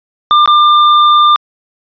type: tone with dropouts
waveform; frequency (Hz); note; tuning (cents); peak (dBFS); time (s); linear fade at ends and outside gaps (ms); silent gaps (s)
square; 1196; D6; +31; -5; 0.31-1.36; 0; 0.459-0.476
effects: resampled to 11025 Hz